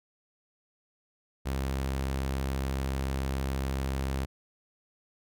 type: tone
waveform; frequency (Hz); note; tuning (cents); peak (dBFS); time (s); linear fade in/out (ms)
sawtooth; 67; C2; +42; -25; 1.45-4.26; 20
effects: none